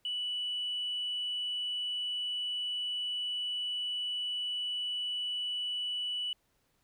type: tone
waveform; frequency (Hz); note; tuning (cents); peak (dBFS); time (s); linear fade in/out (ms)
sine; 2960; F#7; 0; -31; 0.05-6.33; 2
effects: tanh soft clip ceiling -28 dBFS + pink hiss -74 dBFS RMS until 6.83 s